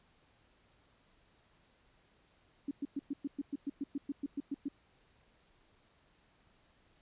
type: tone bursts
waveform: sine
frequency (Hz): 281.7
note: C#4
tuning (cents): +28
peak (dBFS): -33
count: 15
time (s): 2.68-4.685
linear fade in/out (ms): 5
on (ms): 31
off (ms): 110
effects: pink hiss -69 dBFS RMS until 7.01 s + resampled to 8000 Hz